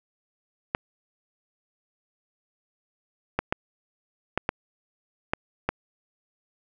clicks, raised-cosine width 0.5 ms, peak -8 dBFS, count 7, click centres 0.749 / 3.39 / 3.525 / 4.376 / 4.491 / 5.335 / 5.69 s, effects none

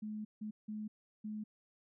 sine tone bursts at uneven times, 213.4 Hz, G#3, 47 cents sharp, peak -39 dBFS, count 4, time 0.02-0.25 / 0.41-0.51 / 0.68-0.88 / 1.24-1.44 s, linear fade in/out 10 ms, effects none

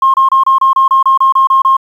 sine tone bursts, 1069 Hz, C6, 37 cents sharp, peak -4 dBFS, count 12, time 0.02-1.768 s, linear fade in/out 5 ms, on 120 ms, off 28 ms, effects tanh soft clip ceiling 0 dBFS + 7-bit

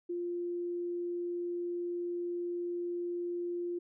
sine tone, 349.2 Hz, F4, in tune, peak -33 dBFS, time 0.09-3.79 s, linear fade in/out 10 ms, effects none

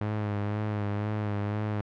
sawtooth tone with vibrato, 104.3 Hz, G#2, 8 cents sharp, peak -24 dBFS, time 0.01-1.81 s, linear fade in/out 0 ms, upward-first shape sine, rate 2 Hz, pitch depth 38 cents each way, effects low-pass 2000 Hz 12 dB/octave

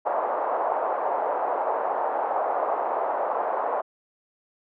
pink band-pass noise, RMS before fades -26 dBFS, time 0.05-3.82 s, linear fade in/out 20 ms, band 570 to 970 Hz, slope 24 dB/octave, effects none

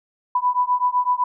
sine beating tone pair, 987.8 / 995.7 Hz, B5 / B5, 0 / +14 cents, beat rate 7.9 Hz, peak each -20 dBFS, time 0.35-1.24 s, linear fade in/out 5 ms, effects none

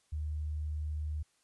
sine tone, 76 Hz, D#2, 40 cents flat, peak -33 dBFS, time 0.12-1.23 s, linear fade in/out 10 ms, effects white hiss -72 dBFS RMS until 1.43 s + resampled to 24000 Hz

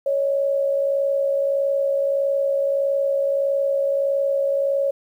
sine tone pair together, 554.4 / 616 Hz, C#5 / D#5, 0 / -17 cents, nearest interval major second, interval 183 cents, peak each -18 / -28 dBFS, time 0.06-4.91 s, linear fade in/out 5 ms, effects 9-bit

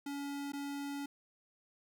square tone with dropouts, 282.8 Hz, C#4, 35 cents sharp, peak -39 dBFS, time 0.06-1.06 s, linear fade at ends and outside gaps 5 ms, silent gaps 0.521-0.533 s, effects none

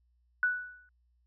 sine tone with exponential decay, 1480 Hz, F#6, in tune, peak -22 dBFS, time 0.43-0.89 s, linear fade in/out 1 ms, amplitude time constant 100 ms, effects added 60 Hz sine -67 dBFS peak until 1.26 s

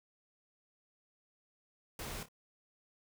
pink noise with echo, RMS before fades -43 dBFS, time 1.99-2.23 s, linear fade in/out 2 ms, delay 28 ms, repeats 2, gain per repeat -11 dB, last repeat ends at 2.286 s, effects none

